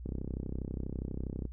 click train, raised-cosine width 3 ms, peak -24 dBFS, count 46, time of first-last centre 0.06-1.453 s, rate 32.3 Hz, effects noise-tail reverb RT60 0.1 s tail -21 dB re dry + added 60 Hz sine -41 dBFS peak until 1.52 s

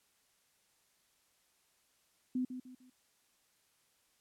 sine tone with echo, 253.6 Hz, B3, 46 cents sharp, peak -31 dBFS, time 2.35-2.45 s, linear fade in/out 5 ms, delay 150 ms, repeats 3, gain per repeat -9 dB, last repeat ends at 2.9 s, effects white hiss -73 dBFS RMS until 4.2 s + low-pass 12000 Hz 12 dB/octave

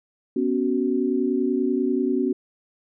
sine chord, B suspended second, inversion none, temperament equal with one note detuned, 246.9 / 277.2 / 373 Hz, B3 / C#4 / F#4, 0 / 0 / +14 cents, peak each -24 dBFS, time 0.36-2.33 s, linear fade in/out 5 ms, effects none

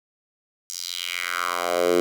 10% pulse tone with high-pass filter sweep, 88 Hz, F2, 14 cents sharp, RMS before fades -25 dBFS, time 0.7-2 s, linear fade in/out 0 ms, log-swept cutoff 6200 to 350 Hz, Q 2.8, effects none

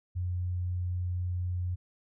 sine tone, 89.6 Hz, F2, 45 cents sharp, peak -29 dBFS, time 0.15-1.76 s, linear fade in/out 20 ms, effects none

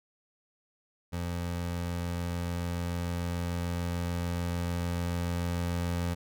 25% pulse tone with level ramp, 86.8 Hz, F2, 10 cents flat, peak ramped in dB -28 to -25 dBFS, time 1.12-6.15 s, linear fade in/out 20 ms, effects none

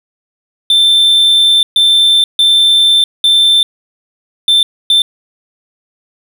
triangle tone bursts at uneven times, 3555 Hz, A7, 17 cents sharp, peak -4 dBFS, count 6, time 0.7-1.63 / 1.76-2.24 / 2.39-3.04 / 3.24-3.63 / 4.48-4.63 / 4.9-5.02 s, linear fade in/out 2 ms, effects none

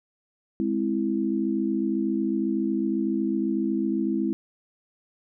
sine chord, Ab augmented, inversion none, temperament equal, 207.7 / 261.6 / 329.6 Hz, Ab3 / C4 / E4, 0 / 0 / 0 cents, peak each -27 / -28 / -26 dBFS, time 0.6-4.33 s, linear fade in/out 0 ms, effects none

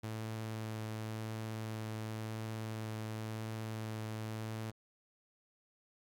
sawtooth tone with vibrato, 110 Hz, A2, in tune, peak -35 dBFS, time 0.03-4.71 s, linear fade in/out 10 ms, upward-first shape triangle, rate 0.94 Hz, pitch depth 10 cents each way, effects Opus 48 kbps

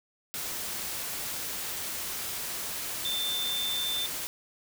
sine tone in noise, 3556 Hz, A7, 18 cents sharp, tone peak -29 dBFS, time 3.05-4.06 s, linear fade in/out 0 ms, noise white, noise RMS -35 dBFS, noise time 0.34-4.27 s, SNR +3 dB, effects none

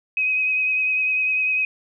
sine tone with vibrato, 2526 Hz, D#7, 26 cents sharp, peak -18 dBFS, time 0.17-1.65 s, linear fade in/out 2 ms, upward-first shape sine, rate 10 Hz, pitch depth 19 cents each way, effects none

